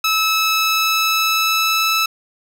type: tone with pitch glide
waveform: 15% pulse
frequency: 1300 to 1311.3 Hz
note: E6 to E6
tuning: -24 to -9 cents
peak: -8 dBFS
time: 0.04-2.06 s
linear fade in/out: 5 ms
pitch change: +15 cents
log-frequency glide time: 0.24-1.94 s
effects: none